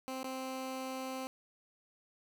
15% pulse tone with dropouts, 261.6 Hz, C4, in tune, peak -32 dBFS, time 0.08-1.27 s, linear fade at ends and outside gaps 0 ms, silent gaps 0.231-0.243 s, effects none

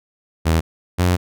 sawtooth tone pair in turn, 81 / 89.49 Hz, E2 / F2, -30 / +43 cents, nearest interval major second, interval 173 cents, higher second, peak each -10 dBFS, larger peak neither, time 0.45-0.61 / 0.98-1.17 s, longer second, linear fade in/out 20 ms, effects none

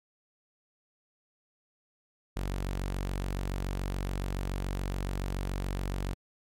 sawtooth tone, 47.05 Hz, F#1, 30 cents sharp, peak -27 dBFS, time 2.36-6.14 s, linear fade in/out 10 ms, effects MP3 64 kbps

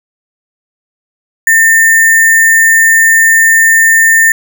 sine tone with sample-and-hold, 1810 Hz, A6, 48 cents sharp, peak -3 dBFS, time 1.47-4.32 s, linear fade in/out 2 ms, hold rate 8820 Hz, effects none

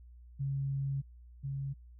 sine tone pair in turn, 137.5 / 137.5 Hz, C#3 / C#3, -14 / -14 cents, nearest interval unison, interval 0 cents, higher neither, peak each -31 / -34 dBFS, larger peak first, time 0.39-1.02 / 1.43-1.74 s, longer first, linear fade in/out 20 ms, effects added 60 Hz sine -51 dBFS peak until 1.99 s

